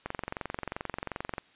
click train, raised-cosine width 0.5 ms, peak -18 dBFS, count 31, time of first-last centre 0.06-1.382 s, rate 22.7 Hz, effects white hiss -61 dBFS RMS until 1.55 s + resampled to 8000 Hz

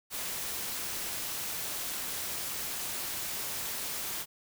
white noise with amplitude modulation, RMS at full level -34 dBFS, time 0.1-4.26 s, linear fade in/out 50 ms, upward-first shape sine, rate 252 Hz, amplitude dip 45%, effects none

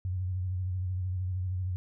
sine tone with vibrato, 91.9 Hz, F#2, 11 cents flat, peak -29 dBFS, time 0.05-1.76 s, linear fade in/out 0 ms, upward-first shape sine, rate 13 Hz, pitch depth 52 cents each way, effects none

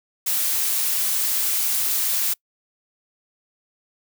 blue noise, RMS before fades -22 dBFS, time 0.26-2.34 s, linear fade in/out 10 ms, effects noise-tail reverb RT60 0.1 s tail -26 dB re dry

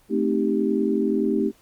sine chord, A half-diminished seventh, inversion none, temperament equal, 220 / 261.6 / 311.1 / 392 Hz, A3 / C4 / Eb4 / G4, 0 / 0 / 0 / 0 cents, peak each -24 / -26 / -25 / -24 dBFS, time 0.09-1.52 s, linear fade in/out 50 ms, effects pink hiss -58 dBFS RMS until 1.61 s + Opus 24 kbps

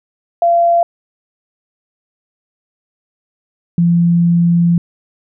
sine tone pair in turn, 685 / 171.25 Hz, F5 / F3, -34 / -34 cents, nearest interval 2 octaves, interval 2400 cents, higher first, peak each -8 dBFS, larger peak neither, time 0.42-0.83 / 3.78-4.78 s, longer second, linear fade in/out 2 ms, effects none

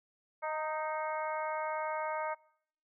harmonic tone with a mistuned harmonic, 311.1 Hz, D#4, in tune, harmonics 2 / 3 / 4 / 5 / 6 / 7, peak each -37 / -37 / -41 / -45 / -52 / -45 dBFS, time 0.42-2.35 s, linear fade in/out 20 ms, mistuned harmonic 3, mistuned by -18 cents, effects noise-tail reverb RT60 0.7 s tail -25 dB re dry

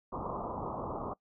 white low-pass noise, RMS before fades -38 dBFS, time 0.12-1.14 s, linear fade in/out 10 ms, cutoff 1200 Hz, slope 96 dB/octave, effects noise-tail reverb RT60 0.1 s tail -22 dB re dry

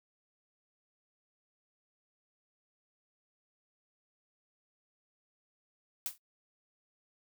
blue noise with exponential decay, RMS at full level -32 dBFS, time 6.06-6.18 s, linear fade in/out 0 ms, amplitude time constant 26 ms, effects noise-tail reverb RT60 0.1 s tail -23 dB re dry

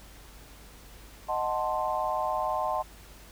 sine chord, D# diminished seventh, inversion none, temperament equal, 622.3 / 740 / 880 / 1046.5 Hz, D#5 / F#5 / A5 / C6, 0 / 0 / 0 / 0 cents, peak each -32 dBFS, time 1.28-2.83 s, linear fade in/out 20 ms, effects added 50 Hz sine -50 dBFS peak until 3.31 s + pink hiss -52 dBFS RMS until 3.31 s

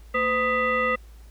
sine tone with frequency modulation, 1244.5 Hz, D#6, in tune, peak -20 dBFS, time 0.14-0.96 s, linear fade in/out 10 ms, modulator 736 Hz, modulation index 1.4, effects added 55 Hz sine -43 dBFS peak until 1.3 s + pink hiss -58 dBFS RMS until 1.3 s

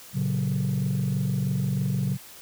sine chord, F# major, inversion first, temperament just, 115.62 / 138.75 / 185 Hz, A#2 / C#3 / F#3, -14 / +2 / 0 cents, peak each -28 / -24 / -26 dBFS, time 0.13-2.18 s, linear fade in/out 50 ms, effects tanh soft clip ceiling -19 dBFS + white hiss -46 dBFS RMS until 2.41 s

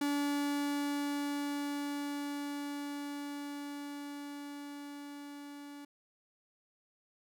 45% pulse tone with level ramp, 287.4 Hz, D4, 37 cents flat, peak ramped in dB -30 to -46 dBFS, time 0.01-5.85 s, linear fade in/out 5 ms, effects none

